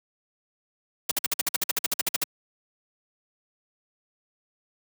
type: noise bursts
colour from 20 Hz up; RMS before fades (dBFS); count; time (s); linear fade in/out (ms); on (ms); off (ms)
white; -24; 16; 1.09-2.238; 5; 23; 52
effects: high-pass 150 Hz 12 dB/octave